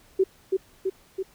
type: tone with echo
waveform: sine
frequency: 381.3 Hz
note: G4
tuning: 48 cents flat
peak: -16 dBFS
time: 0.19-0.24 s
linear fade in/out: 10 ms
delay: 330 ms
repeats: 3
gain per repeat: -3 dB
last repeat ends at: 1.23 s
effects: pink hiss -57 dBFS RMS until 1.34 s